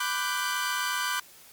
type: chord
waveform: sawtooth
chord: G major seventh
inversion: first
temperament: equal with one note detuned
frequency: 996.4 / 1174.7 / 1480 / 1568 Hz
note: B5 / D6 / F#6 / G6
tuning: +15 / 0 / 0 / 0 cents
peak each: -29 dBFS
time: 0-1.2 s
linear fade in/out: 5 ms
effects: white hiss -52 dBFS RMS until 1.52 s + MP3 96 kbps